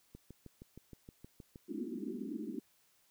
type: click train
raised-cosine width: 3 ms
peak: -37 dBFS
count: 10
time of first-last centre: 0.15-1.558 s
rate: 6.39 Hz
type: band-pass noise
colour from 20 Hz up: pink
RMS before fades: -41 dBFS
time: 1.68-2.6 s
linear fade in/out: 20 ms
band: 200 to 380 Hz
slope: 96 dB/octave
effects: white hiss -71 dBFS RMS until 3.1 s